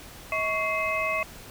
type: tone cluster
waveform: sine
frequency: 638 / 1117 / 2088 / 2563 Hz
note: D#5 / C#6 / C7 / E7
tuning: +43 / +13 / -4 / -49 cents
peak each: -30 dBFS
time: 0.32-1.23 s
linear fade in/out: 2 ms
effects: pink hiss -45 dBFS RMS until 1.5 s